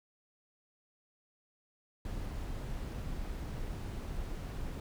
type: noise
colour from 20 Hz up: brown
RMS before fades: -39 dBFS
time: 2.05-4.8 s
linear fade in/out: 2 ms
effects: none